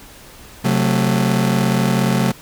40% pulse chord, F# diminished, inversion second, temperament just, 133.2 / 185 / 222 Hz, C3 / F#3 / A3, +31 / 0 / +16 cents, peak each -18 dBFS, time 0.64-2.32 s, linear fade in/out 10 ms, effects pink hiss -41 dBFS RMS until 2.41 s

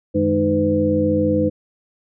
sine tone cluster, 93.4 / 155.6 / 208.7 / 308.6 / 504 Hz, F#2 / D#3 / G#3 / D#4 / B4, +17 / 0 / +9 / -14 / +35 cents, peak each -24 / -28 / -22 / -19 / -19 dBFS, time 0.14-1.5 s, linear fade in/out 20 ms, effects none

